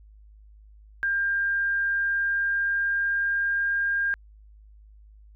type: tone with pitch glide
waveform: sine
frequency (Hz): 1599 to 1608.3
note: G6 to G6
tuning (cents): +34 to +44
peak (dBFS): -22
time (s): 1.03-4.14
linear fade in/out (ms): 0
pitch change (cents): +10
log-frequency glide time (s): 1.95-3.94
effects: added 52 Hz sine -48 dBFS peak until 5.35 s